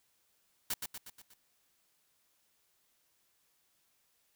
white noise with echo, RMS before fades -34 dBFS, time 0.7-0.74 s, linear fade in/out 5 ms, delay 120 ms, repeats 5, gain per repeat -5 dB, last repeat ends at 1.34 s, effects white hiss -74 dBFS RMS until 4.35 s

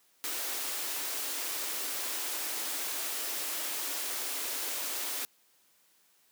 white high-pass noise, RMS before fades -35 dBFS, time 0.24-5.25 s, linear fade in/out 0 ms, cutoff 250 Hz, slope 96 dB/octave, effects white hiss -67 dBFS RMS until 6.31 s + high-pass 150 Hz 12 dB/octave

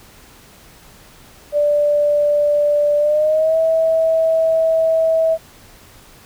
sine tone with pitch glide, 587.3 to 647.9 Hz, D5 to E5, 0 to -30 cents, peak -12 dBFS, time 1.52-5.38 s, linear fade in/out 50 ms, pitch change +170 cents, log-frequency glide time 2.98-3.57 s, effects pink hiss -45 dBFS RMS until 6.25 s

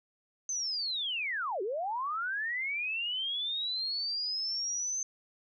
sine linear two-way sweep, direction down then up, 6272 to 358.6 to 6272 Hz, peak -31 dBFS, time 0.49-5.03 s, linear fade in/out 2 ms, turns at 1.62 s, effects none

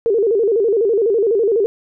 sine tone with vibrato, 428.5 Hz, A4, 46 cents flat, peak -12 dBFS, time 0.06-1.66 s, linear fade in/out 0 ms, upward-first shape square, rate 12 Hz, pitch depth 130 cents each way, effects none

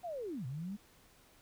sine linear two-way sweep, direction down then up, 740 to 120 to 211.8 Hz, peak -38 dBFS, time 0.03-0.77 s, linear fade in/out 20 ms, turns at 0.46 s, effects pink hiss -64 dBFS RMS until 1.41 s

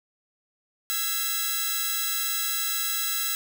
5% pulse tone cluster, 1335 / 1652 / 2031 / 3282 / 3921 Hz, E6 / G#6 / B6 / G#7 / B7, +22 / -10 / +48 / -21 / -13 cents, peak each -20 / -21 / -25 / -29 / -21 dBFS, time 0.9-3.35 s, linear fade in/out 0 ms, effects none

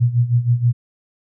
sine tone with tremolo, 120.5 Hz, B2, 42 cents flat, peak -10 dBFS, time 0-0.73 s, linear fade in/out 20 ms, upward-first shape sine, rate 6.3 Hz, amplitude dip 80%, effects none

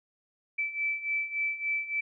sine beating tone pair, 2316 / 2319.5 Hz, D7 / D7, -25 / -22 cents, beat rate 3.5 Hz, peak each -34 / -30 dBFS, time 0.58-2.01 s, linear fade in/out 10 ms, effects none

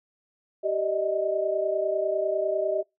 sine tone cluster, 386.5 / 600 / 630 Hz, G4 / D5 / D#5, -24 / +37 / +21 cents, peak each -29 / -29 / -26 dBFS, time 0.63-2.83 s, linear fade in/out 20 ms, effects noise-tail reverb RT60 0.2 s tail -24 dB re dry

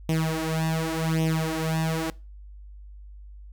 sawtooth tone with flanger, 160.6 Hz, E3, 45 cents flat, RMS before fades -26 dBFS, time 0.09-2.1 s, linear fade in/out 0 ms, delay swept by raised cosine 0.33 to 5.13 ms, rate 0.88 Hz, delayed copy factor +0.85, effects noise-tail reverb RT60 0.3 s tail -22 dB re dry + added 50 Hz sine -41 dBFS peak until 3.52 s

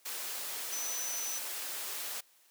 sine tone in noise, 6000 Hz, F#8, 23 cents sharp, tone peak -36 dBFS, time 0.72-1.39 s, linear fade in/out 10 ms, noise white, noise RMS -39 dBFS, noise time 0.05-2.21 s, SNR 0 dB, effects white hiss -65 dBFS RMS until 2.5 s + high-pass 400 Hz 12 dB/octave

